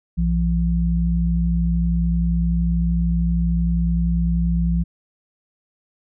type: tone pair together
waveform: sine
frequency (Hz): 60.3 / 170.55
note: B1 / F3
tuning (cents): -41 / -41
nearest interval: octave + tritone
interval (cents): 1800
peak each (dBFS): -19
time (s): 0.17-4.84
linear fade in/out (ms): 20
effects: none